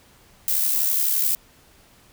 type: noise with amplitude modulation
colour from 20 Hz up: violet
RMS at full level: -19 dBFS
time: 0.48-1.35 s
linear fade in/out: 0 ms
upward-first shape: sine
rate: 71.7 Hz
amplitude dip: 50%
effects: pink hiss -54 dBFS RMS until 2.12 s